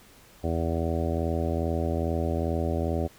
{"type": "harmonic tone", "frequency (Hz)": 82.41, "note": "E2", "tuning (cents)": 0, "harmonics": [1, 2, 3, 4, 5, 6, 7, 8, 9], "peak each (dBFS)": [-28, -34, -33, -34, -34, -39, -34, -39, -38], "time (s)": [0.43, 3.08], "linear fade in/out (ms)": 20, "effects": ["pink hiss -54 dBFS RMS until 3.18 s"]}